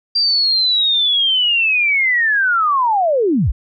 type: linear sweep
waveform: sine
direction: down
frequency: 4741 to 31.86 Hz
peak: -12 dBFS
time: 0.15-3.52 s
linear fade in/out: 10 ms
effects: none